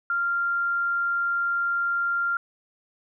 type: tone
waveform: sine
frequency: 1390 Hz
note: F6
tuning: 9 cents flat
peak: -22 dBFS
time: 0.1-2.37 s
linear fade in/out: 2 ms
effects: none